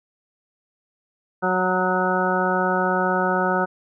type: harmonic tone with a mistuned harmonic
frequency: 184.4 Hz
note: F#3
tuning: 6 cents flat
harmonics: 1 / 2 / 3 / 4 / 5 / 7 / 8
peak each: -26 / -26 / -26 / -26 / -26 / -26 / -26 dBFS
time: 1.42-3.66 s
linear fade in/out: 20 ms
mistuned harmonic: 7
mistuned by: -18 cents
effects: none